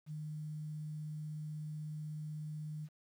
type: tone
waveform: sine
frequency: 152.7 Hz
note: D#3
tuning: 32 cents flat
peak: -40 dBFS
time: 0.06-2.89 s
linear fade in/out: 50 ms
effects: 11-bit